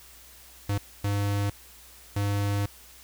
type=tone bursts at uneven times; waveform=square; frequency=101.2 Hz; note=G#2; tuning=44 cents flat; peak=-25 dBFS; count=3; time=0.69-0.78 / 1.04-1.5 / 2.16-2.66 s; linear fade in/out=5 ms; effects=added 60 Hz sine -56 dBFS peak until 3.03 s + white hiss -51 dBFS RMS until 3.03 s